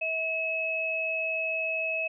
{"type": "tone pair together", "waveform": "sine", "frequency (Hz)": [645.1, 2576], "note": ["E5", "E7"], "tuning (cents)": [-38, -41], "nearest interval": "2 octaves", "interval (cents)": 2397, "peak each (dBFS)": [-33, -28], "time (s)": [0.01, 2.08], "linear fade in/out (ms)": 10, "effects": []}